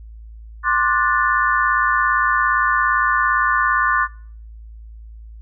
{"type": "chord", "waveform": "sine", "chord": "D dominant seventh", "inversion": "third", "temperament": "just", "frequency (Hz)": [1057.2, 1174.7, 1468.3, 1762], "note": ["C6", "D6", "F#6", "A6"], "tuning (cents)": [18, 0, -14, 2], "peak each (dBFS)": -20, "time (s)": [0.63, 4.08], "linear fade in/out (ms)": 50, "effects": ["noise-tail reverb RT60 0.5 s tail -22 dB re dry", "added 55 Hz sine -35 dBFS peak until 5.41 s"]}